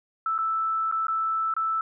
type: tone with dropouts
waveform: sine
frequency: 1318.5 Hz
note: E6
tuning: in tune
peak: -23 dBFS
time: 0.26-1.81 s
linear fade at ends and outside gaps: 2 ms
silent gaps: 0.38-0.387 / 0.914-0.923 / 1.069-1.082 / 1.539-1.565 s
effects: none